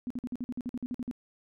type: tone bursts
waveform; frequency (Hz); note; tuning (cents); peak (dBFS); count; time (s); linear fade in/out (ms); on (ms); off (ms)
sine; 246.9; B3; 0; -31; 13; 0.07-1.112; 0; 34; 50
effects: none